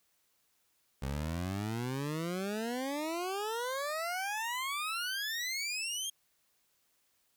20% pulse exponential sweep, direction up, 65.5 to 3269 Hz, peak -29 dBFS, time 1.02-6.1 s, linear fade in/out 5 ms, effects white hiss -74 dBFS RMS until 7.36 s

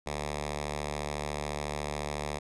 5% pulse tone with notch filter, 74 Hz, D2, 14 cents sharp, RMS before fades -35 dBFS, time 0.06-2.39 s, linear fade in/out 10 ms, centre 280 Hz, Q 1.4, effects resampled to 24000 Hz

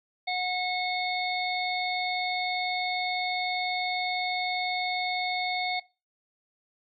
harmonic tone, 729 Hz, F#5, 26 cents flat, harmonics 1 / 3 / 5 / 6, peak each -30 / -32 / -36 / -38 dBFS, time 0.27-5.8 s, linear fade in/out 10 ms, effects noise-tail reverb RT60 0.3 s tail -20 dB re dry

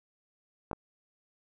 clicks, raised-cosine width 1 ms, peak -20 dBFS, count 2, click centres 0.713 / 0.731 s, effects none

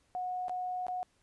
sine tone with dropouts, 730 Hz, F#5, 24 cents flat, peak -33 dBFS, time 0.15-1.03 s, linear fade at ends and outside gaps 0 ms, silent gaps 0.483-0.495 / 0.867-0.883 s, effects pink hiss -71 dBFS RMS until 1.22 s + resampled to 24000 Hz

